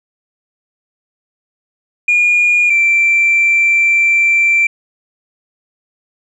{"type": "tone pair in turn", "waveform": "sine", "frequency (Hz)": [2431, 2348], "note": ["D#7", "D7"], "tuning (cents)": [-41, -1], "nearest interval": "minor second", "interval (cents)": 60, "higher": "first", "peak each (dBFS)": -7, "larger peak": "neither", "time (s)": [[2.08, 2.7], [2.7, 4.67]], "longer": "second", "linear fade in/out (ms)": 5, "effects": ["tanh soft clip ceiling -5 dBFS"]}